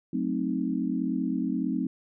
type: chord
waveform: sine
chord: F# diminished seventh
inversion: none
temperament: equal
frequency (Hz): 185 / 220 / 261.6 / 311.1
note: F#3 / A3 / C4 / Eb4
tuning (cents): 0 / 0 / 0 / 0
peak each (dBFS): -32 / -32 / -29 / -32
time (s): 0.13-1.87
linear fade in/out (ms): 5
effects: none